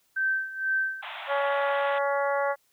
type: tone with tremolo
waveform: sine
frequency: 1552 Hz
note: G6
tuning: 18 cents flat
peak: -22 dBFS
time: 0.16-1.02 s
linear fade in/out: 10 ms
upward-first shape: sine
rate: 2.1 Hz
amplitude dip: 80%
type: band-pass noise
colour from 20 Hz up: pink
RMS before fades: -38 dBFS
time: 1.02-1.99 s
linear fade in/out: 10 ms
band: 630 to 3600 Hz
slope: 96 dB/octave
type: harmonic tone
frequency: 280.7 Hz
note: C#4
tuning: 22 cents sharp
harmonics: 2 / 3 / 4 / 5 / 6 / 7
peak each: -26 / -30 / -32 / -34 / -36 / -37 dBFS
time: 1.27-2.56 s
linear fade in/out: 50 ms
effects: white hiss -68 dBFS RMS until 2.72 s